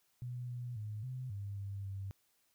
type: tone with pitch steps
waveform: sine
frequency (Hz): 123.3 / 122.2 / 106.3 / 128.1 / 100.3 / 99.2 / 97.5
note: B2 / B2 / G#2 / C3 / G2 / G2 / G2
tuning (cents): -2 / -18 / +41 / -36 / +40 / +21 / -9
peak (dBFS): -39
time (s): 0.22-2.11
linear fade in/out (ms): 0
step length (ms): 270
effects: white hiss -75 dBFS RMS until 2.54 s